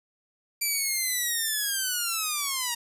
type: linear sweep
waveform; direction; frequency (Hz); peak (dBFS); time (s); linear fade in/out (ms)
5% pulse; down; 2349 to 932.3; -15; 0.61-2.75; 10
effects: resampled to 32000 Hz + 9-bit